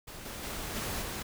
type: noise with level steps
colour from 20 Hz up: pink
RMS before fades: -45 / -41 / -38 / -35 / -38 dBFS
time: 0.07-1.23 s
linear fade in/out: 10 ms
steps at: 0.25 / 0.43 / 0.75 / 1.02 s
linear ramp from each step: 5 ms
effects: none